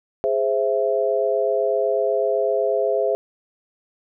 sine chord, Ab augmented, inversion none, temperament equal with one note detuned, 415.3 / 523.3 / 663.1 Hz, Ab4 / C5 / E5, 0 / 0 / +10 cents, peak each -22 dBFS, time 0.24-3.15 s, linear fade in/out 0 ms, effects none

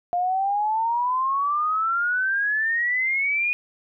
sine exponential sweep, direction up, 698.5 to 2474 Hz, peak -20 dBFS, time 0.13-3.53 s, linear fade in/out 0 ms, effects none

